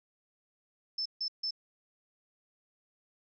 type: tone bursts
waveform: sine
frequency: 5274 Hz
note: E8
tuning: in tune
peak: -31 dBFS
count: 3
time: 0.98-1.508 s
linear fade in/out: 5 ms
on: 76 ms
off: 150 ms
effects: none